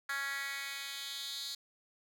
10% pulse tone with high-pass filter sweep, 277.2 Hz, C#4, in tune, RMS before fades -40 dBFS, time 0.09-1.55 s, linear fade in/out 5 ms, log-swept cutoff 1600 to 4200 Hz, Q 3.1, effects none

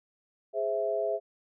sine chord, Ab augmented, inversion none, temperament equal, 415.3 / 523.3 / 659.3 Hz, Ab4 / C5 / E5, 0 / 0 / 0 cents, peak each -32 / -34 / -29 dBFS, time 0.53-1.2 s, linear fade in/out 50 ms, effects none

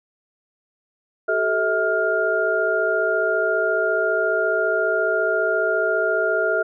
sine tone cluster, 382.9 / 437.5 / 645 / 1408 Hz, G4 / A4 / E5 / F6, -41 / -10 / -38 / +14 cents, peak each -26 / -24 / -22 / -22 dBFS, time 1.28-6.63 s, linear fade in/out 10 ms, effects none

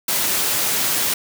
white high-pass noise, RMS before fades -20 dBFS, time 0.08-1.14 s, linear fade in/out 5 ms, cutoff 100 Hz, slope 12 dB/octave, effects none

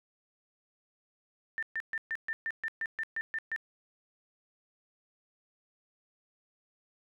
sine tone bursts, 1792 Hz, A6, 31 cents sharp, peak -31 dBFS, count 12, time 1.58-3.562 s, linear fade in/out 0 ms, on 46 ms, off 130 ms, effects none

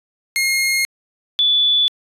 sawtooth / sine tone pair in turn, 2143 / 3461 Hz, C7 / A7, +41 / -29 cents, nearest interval minor sixth, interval 830 cents, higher second, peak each -12 dBFS, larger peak neither, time 0.36-0.85 / 1.39-1.88 s, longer neither, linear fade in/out 0 ms, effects resampled to 32000 Hz

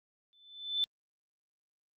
sine tone with exponential growth, 3520 Hz, A7, in tune, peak -25 dBFS, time 0.33-0.84 s, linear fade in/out 0 ms, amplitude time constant 110 ms, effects Opus 48 kbps

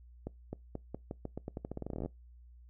accelerating click train, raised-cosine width 2 ms, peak -25 dBFS, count 23, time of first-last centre 0.27-2.06 s, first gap 260 ms, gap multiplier 0.86, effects noise-tail reverb RT60 0.2 s tail -24 dB re dry + added 60 Hz sine -53 dBFS peak until 2.69 s

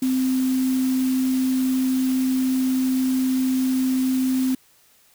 sine tone in noise, 259.2 Hz, C4, 16 cents flat, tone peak -18 dBFS, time 0.02-4.55 s, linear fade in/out 5 ms, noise white, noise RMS -36 dBFS, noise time 0.02-4.55 s, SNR +15 dB, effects white hiss -57 dBFS RMS until 5.14 s

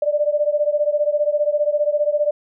sine beating tone pair, 587.3 / 602.3 Hz, D5 / D5, 0 / +44 cents, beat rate 15 Hz, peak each -18 / -20 dBFS, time 0.02-2.31 s, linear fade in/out 5 ms, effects none

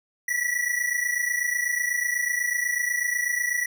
square tone pair together, 1933 / 1961.1 Hz, B6 / B6, -38 / -13 cents, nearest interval unison, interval 25 cents, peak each -27 dBFS, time 0.28-3.66 s, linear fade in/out 5 ms, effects none

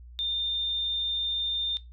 sine tone, 3613 Hz, A7, 45 cents sharp, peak -27 dBFS, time 0.19-1.77 s, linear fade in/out 0 ms, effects noise-tail reverb RT60 0.2 s tail -17 dB re dry + added 60 Hz sine -44 dBFS peak until 1.92 s

